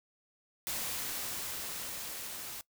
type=noise with level ramp; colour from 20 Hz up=white; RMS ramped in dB=-36 to -43 dBFS; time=0.67-2.61 s; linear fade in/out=0 ms; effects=noise-tail reverb RT60 0.1 s tail -21 dB re dry